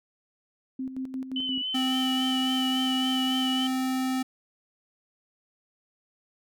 sine tone with tremolo, 261.6 Hz, C4, in tune, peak -29 dBFS, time 0.79-1.62 s, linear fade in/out 5 ms, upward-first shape square, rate 5.7 Hz, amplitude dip 60%
sine tone with vibrato, 3000 Hz, F#7, 23 cents sharp, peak -28 dBFS, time 1.36-3.67 s, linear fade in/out 2 ms, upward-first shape sine, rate 3.6 Hz, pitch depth 39 cents each way
square tone, 259.6 Hz, C4, 13 cents flat, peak -26 dBFS, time 1.74-4.23 s, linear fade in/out 10 ms
effects none

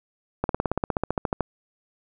slowing click train, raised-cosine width 1 ms, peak -9 dBFS, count 16, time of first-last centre 0.44-1.407 s, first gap 52 ms, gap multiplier 1.03, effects none

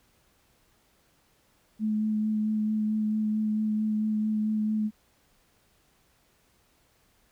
sine tone with vibrato, 214.9 Hz, A3, 41 cents flat, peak -24 dBFS, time 1.79-4.91 s, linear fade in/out 50 ms, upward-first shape sine, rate 4.5 Hz, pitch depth 13 cents each way, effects pink hiss -66 dBFS RMS until 7.31 s

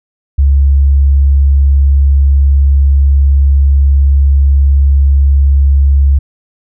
sine tone, 69.3 Hz, C#2, in tune, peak -4 dBFS, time 0.38-6.19 s, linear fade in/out 10 ms, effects none

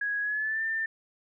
sine tone with pitch glide, 1661.2 to 1790.7 Hz, G#6 to A6, 0 to +30 cents, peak -27 dBFS, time 0.01-0.86 s, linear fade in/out 5 ms, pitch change +130 cents, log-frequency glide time 0.21-0.63 s, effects none

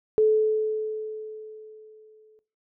sine tone with exponential decay, 433 Hz, A4, 28 cents flat, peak -15 dBFS, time 0.18-2.39 s, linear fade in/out 0 ms, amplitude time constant 480 ms, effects noise-tail reverb RT60 0.4 s tail -18 dB re dry

